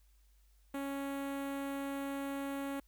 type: tone with notch filter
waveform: sawtooth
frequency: 277.2 Hz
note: C#4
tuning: in tune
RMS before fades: -39 dBFS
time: 0.74-2.8 s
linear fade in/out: 5 ms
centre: 5100 Hz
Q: 0.73
effects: added 50 Hz sine -63 dBFS peak until 2.87 s + white hiss -75 dBFS RMS until 2.87 s